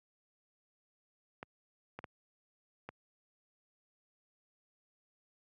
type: clicks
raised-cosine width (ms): 0.5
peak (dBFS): -28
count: 4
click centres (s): 1.429 / 1.99 / 2.042 / 2.89
effects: high-pass 80 Hz 12 dB/octave